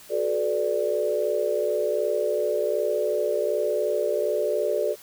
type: chord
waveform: sine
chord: B minor seventh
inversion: second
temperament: equal with one note detuned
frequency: 370 / 431.2 / 493.9 / 587.3 Hz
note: F#4 / A4 / B4 / D5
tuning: 0 / -35 / 0 / 0 cents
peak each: -30 / -26 / -31 / -25 dBFS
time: 0.09-4.96 s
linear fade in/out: 50 ms
effects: white hiss -48 dBFS RMS until 5.02 s